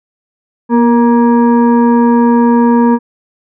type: tone with frequency modulation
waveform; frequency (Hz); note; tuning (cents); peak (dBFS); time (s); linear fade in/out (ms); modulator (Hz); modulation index
sine; 238.6; A#3; +41; -5; 0.69-2.99; 50; 707; 0.78
effects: none